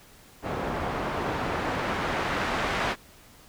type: noise with low-pass filter sweep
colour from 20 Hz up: white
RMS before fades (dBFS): -29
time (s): 0.42-2.96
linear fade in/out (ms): 50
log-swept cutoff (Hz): 860 to 1900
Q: 0.71
effects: pink hiss -53 dBFS RMS until 3.48 s